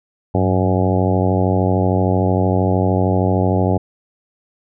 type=harmonic tone with a mistuned harmonic; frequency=93.1 Hz; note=F#2; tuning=11 cents sharp; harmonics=1 / 2 / 3 / 4 / 5 / 6 / 7 / 8 / 9; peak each=-17 / -20 / -22 / -23 / -24 / -25 / -25 / -26 / -27 dBFS; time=0.34-3.78 s; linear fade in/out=10 ms; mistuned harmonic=1; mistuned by=+82 cents; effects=none